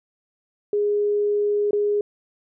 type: tone with dropouts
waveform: sine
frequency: 413.2 Hz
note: G#4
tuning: 9 cents flat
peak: -18 dBFS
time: 0.73-2.01 s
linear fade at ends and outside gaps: 2 ms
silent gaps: 1.709-1.731 s
effects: none